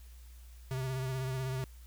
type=tone with vibrato; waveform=square; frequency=130.81 Hz; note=C3; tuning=in tune; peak=-34 dBFS; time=0.71-1.64 s; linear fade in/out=0 ms; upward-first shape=triangle; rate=16 Hz; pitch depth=43 cents each way; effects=added 60 Hz sine -49 dBFS peak until 1.86 s + white hiss -63 dBFS RMS until 1.86 s